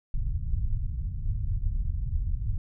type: low-pass noise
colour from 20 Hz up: pink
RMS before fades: -28 dBFS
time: 0.14-2.58 s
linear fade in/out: 2 ms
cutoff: 110 Hz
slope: 24 dB/octave
effects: none